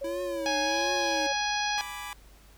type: tone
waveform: sine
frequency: 554.4 Hz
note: C#5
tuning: in tune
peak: -31 dBFS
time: 0.01-1.33 s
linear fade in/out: 10 ms
type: tone with vibrato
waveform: square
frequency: 329.6 Hz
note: E4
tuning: in tune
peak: -35 dBFS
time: 0.04-1.27 s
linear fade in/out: 5 ms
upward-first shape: triangle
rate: 1.4 Hz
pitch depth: 150 cents each way
type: harmonic tone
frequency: 830.6 Hz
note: G#5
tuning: in tune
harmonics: 1 / 2 / 3 / 4 / 5 / 6 / 7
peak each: -30 / -33 / -35 / -36 / -37 / -38 / -38 dBFS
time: 0.46-1.81 s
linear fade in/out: 0 ms
type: chord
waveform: 20% pulse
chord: G# diminished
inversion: none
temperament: equal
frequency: 830.6 / 987.8 / 1174.7 Hz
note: G#5 / B5 / D6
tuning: 0 / 0 / 0 cents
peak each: -36 dBFS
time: 1.78-2.13 s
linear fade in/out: 0 ms
effects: added 50 Hz sine -53 dBFS peak until 2.57 s + pink hiss -58 dBFS RMS until 2.57 s